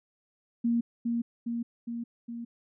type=tone with echo; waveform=sine; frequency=234.5 Hz; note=A#3; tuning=11 cents sharp; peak=-23 dBFS; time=0.64-0.81 s; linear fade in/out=10 ms; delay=410 ms; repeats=4; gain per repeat=-3 dB; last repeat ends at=2.45 s; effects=none